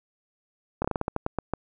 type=slowing click train; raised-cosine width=1 ms; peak=-12 dBFS; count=11; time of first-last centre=0.82-1.536 s; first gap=25 ms; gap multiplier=1.22; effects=none